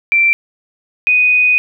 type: tone pair in turn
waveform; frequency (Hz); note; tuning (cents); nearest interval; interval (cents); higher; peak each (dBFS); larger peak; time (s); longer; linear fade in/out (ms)
sine; 2349 / 2489; D7 / D#7; 0 / 0; minor second; 100; second; -8; neither; 0.12-0.33 / 1.07-1.58; second; 0
effects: none